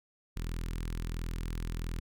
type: tone with notch filter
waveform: sawtooth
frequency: 41.48 Hz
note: E1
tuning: 12 cents sharp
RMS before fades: -36 dBFS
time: 0.36-2 s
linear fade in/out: 10 ms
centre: 670 Hz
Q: 0.67
effects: none